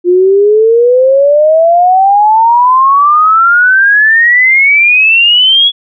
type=exponential sweep; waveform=sine; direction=up; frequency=349.2 to 3388 Hz; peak=-3 dBFS; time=0.04-5.72 s; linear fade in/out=50 ms; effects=none